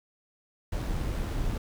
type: noise with amplitude modulation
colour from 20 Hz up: brown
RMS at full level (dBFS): -29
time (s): 0.72-1.58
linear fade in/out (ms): 5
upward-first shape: sine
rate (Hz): 86.3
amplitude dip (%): 25
effects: none